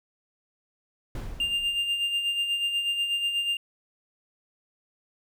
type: noise with exponential decay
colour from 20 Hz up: brown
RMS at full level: -30 dBFS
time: 1.15-2.12 s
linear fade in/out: 2 ms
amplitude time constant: 210 ms
type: tone with tremolo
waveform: triangle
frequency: 2800 Hz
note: F7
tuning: 4 cents sharp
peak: -21 dBFS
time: 1.4-3.57 s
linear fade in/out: 2 ms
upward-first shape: sine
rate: 8.2 Hz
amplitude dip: 50%
effects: none